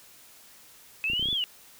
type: exponential two-way sweep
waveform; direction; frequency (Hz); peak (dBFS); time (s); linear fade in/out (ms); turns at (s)
sine; up then down; 2536 to 3500 to 2821; -25; 1.04-1.44; 0; 1.32
type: clicks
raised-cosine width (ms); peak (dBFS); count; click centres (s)
3; -27; 7; 1.1 / 1.134 / 1.196 / 1.227 / 1.257 / 1.287 / 1.329
effects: white hiss -53 dBFS RMS until 1.79 s